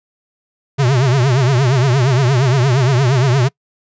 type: tone with vibrato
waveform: square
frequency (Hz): 130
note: C3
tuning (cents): -11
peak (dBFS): -11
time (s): 0.78-3.49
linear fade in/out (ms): 20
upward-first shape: triangle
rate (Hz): 8.6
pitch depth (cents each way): 190
effects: noise-tail reverb RT60 0.1 s tail -25 dB re dry + resampled to 16000 Hz